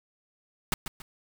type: noise with echo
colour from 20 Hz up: pink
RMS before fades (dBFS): -26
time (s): 0.72-0.74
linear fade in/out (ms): 2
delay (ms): 140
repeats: 2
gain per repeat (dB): -9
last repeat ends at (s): 1.02
effects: none